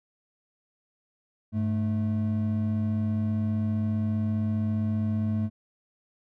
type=tone pair together; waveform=triangle; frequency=102.2 / 217.3 Hz; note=G#2 / A3; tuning=-27 / -21 cents; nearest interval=octave + minor second; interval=1306 cents; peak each=-25 dBFS; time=1.52-5.5 s; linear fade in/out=50 ms; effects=none